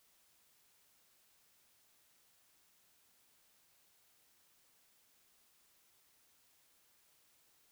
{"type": "silence", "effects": ["white hiss -71 dBFS RMS until 7.71 s"]}